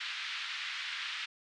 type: band-pass noise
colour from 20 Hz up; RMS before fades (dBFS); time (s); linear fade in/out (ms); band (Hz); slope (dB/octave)
white; -39; 0-1.26; 10; 1400 to 3700; 24
effects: resampled to 22050 Hz

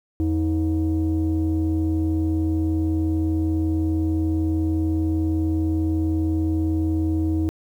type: tone pair together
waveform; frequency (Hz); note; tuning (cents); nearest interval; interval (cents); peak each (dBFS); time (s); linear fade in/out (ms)
sine; 84.12 / 317.6; E2 / D#4; +36 / +36; octave + major seventh; 2300; -20; 0.2-7.49; 0
effects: tanh soft clip ceiling -15 dBFS + 9-bit

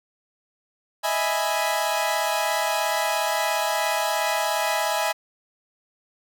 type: chord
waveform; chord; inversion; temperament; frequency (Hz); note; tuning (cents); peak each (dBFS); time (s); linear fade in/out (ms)
sawtooth; E major seventh; third; equal; 622.3 / 659.3 / 830.6 / 987.8; D#5 / E5 / G#5 / B5; 0 / 0 / 0 / 0; -25 / -24 / -22 / -25; 1.03-5.13; 20
effects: none

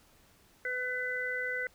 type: harmonic tone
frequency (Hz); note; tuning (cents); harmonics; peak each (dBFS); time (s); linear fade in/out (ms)
501; B4; +25; 1 / 3 / 4; -39 / -35 / -35; 0.65-1.67; 2
effects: pink hiss -63 dBFS RMS until 1.74 s

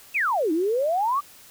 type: exponential two-way sweep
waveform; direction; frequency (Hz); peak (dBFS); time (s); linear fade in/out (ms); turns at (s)
sine; down then up; 2739 to 304.6 to 1200; -20; 0.14-1.21; 20; 0.52
effects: white hiss -49 dBFS RMS until 1.5 s

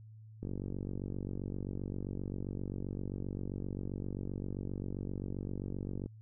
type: click train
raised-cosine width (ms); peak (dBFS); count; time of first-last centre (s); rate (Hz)
3; -26; 269; 0.43-6.06; 47.6
effects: added 109 Hz sine -50 dBFS peak until 6.21 s

